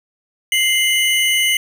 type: tone pair together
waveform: square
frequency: 2091 / 2957 Hz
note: C7 / F#7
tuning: -2 / -2 cents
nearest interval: tritone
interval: 600 cents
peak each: -17 dBFS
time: 0.52-1.57 s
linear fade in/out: 2 ms
effects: none